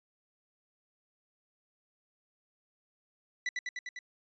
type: tone with echo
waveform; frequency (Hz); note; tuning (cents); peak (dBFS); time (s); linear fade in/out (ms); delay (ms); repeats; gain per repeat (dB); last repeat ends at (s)
40% pulse; 1975.5; B6; 0; -29; 3.46-3.49; 2; 100; 5; -2; 3.99
effects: resampled to 16000 Hz